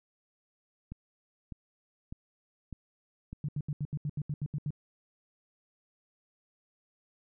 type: click train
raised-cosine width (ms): 5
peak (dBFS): -28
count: 5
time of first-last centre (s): 0.92-3.33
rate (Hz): 1.66
type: tone bursts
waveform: sine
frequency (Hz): 146.83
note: D3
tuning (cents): 0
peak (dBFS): -30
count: 11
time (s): 3.44-4.706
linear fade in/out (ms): 2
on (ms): 46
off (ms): 76
effects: none